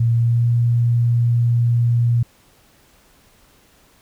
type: tone with pitch glide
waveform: sine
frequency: 116.54 to 118.71 Hz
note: A#2 to A#2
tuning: 0 to +32 cents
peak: -13 dBFS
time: 0-2.23 s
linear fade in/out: 5 ms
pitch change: +32 cents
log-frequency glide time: 0.13-0.46 s
effects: pink hiss -54 dBFS RMS until 4.01 s